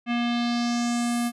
square tone with low-pass filter sweep, 238.3 Hz, A#3, 38 cents sharp, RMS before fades -25 dBFS, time 0.06-1.32 s, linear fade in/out 50 ms, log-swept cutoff 2600 to 12000 Hz, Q 2.6, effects none

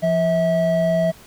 triangle tone pair together, 172.2 / 647.9 Hz, F3 / E5, -24 / -30 cents, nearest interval octave + major seventh, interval 2294 cents, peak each -19 / -15 dBFS, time 0.02-1.12 s, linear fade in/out 20 ms, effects pink hiss -46 dBFS RMS until 1.26 s

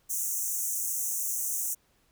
pink high-pass noise, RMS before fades -31 dBFS, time 0.09-1.75 s, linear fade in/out 20 ms, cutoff 6000 Hz, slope 96 dB/octave, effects pink hiss -68 dBFS RMS until 2.11 s

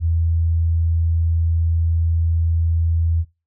sine tone, 82.7 Hz, E2, 6 cents sharp, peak -15 dBFS, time 0-3.25 s, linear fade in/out 50 ms, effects noise-tail reverb RT60 0.3 s tail -23 dB re dry

